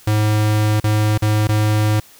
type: tone with dropouts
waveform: square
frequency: 106.6 Hz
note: G#2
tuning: 46 cents sharp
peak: -14 dBFS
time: 0.07-2 s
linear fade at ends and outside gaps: 5 ms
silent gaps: 0.801-0.84 / 1.178-1.221 / 1.473-1.489 s
effects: white hiss -46 dBFS RMS until 2.19 s

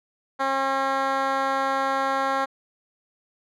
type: tone with band-pass filter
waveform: 10% pulse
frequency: 270 Hz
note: C#4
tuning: 45 cents flat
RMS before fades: -24 dBFS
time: 0.39-2.46 s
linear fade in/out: 20 ms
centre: 1000 Hz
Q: 0.85
effects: none

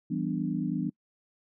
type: chord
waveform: sine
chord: E minor seventh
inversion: none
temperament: equal with one note detuned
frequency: 164.81 / 193.52 / 246.9 / 293.7 Hz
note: E3 / G3 / B3 / D4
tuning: 0 / -22 / 0 / 0 cents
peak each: -33 dBFS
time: 0.1-0.9 s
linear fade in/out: 10 ms
effects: noise-tail reverb RT60 0.1 s tail -26 dB re dry

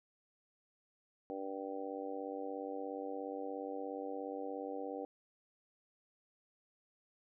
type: harmonic tone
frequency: 97 Hz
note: G2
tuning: 18 cents flat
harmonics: 3 / 4 / 5 / 6 / 7 / 8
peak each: -45 / -50 / -43 / -48 / -54 / -47 dBFS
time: 1.3-5.05 s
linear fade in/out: 0 ms
effects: none

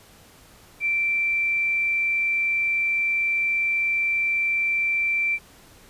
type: tone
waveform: sine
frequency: 2345 Hz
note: D7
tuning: 3 cents flat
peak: -20 dBFS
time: 0.8-5.39 s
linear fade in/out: 50 ms
effects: pink hiss -51 dBFS RMS until 5.89 s + resampled to 32000 Hz

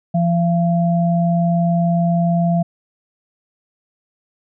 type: tone pair together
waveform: sine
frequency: 170.5 / 682.6 Hz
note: F3 / F5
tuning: -41 / -40 cents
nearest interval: 2 octaves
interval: 2401 cents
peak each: -14 / -20 dBFS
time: 0.14-2.63 s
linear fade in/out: 10 ms
effects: none

